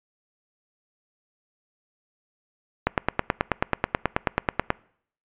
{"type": "click train", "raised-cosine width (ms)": 0.5, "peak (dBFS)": -4, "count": 18, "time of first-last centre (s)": [2.87, 4.704], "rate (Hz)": 9.27, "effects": ["noise-tail reverb RT60 0.6 s tail -24 dB re dry", "resampled to 8000 Hz"]}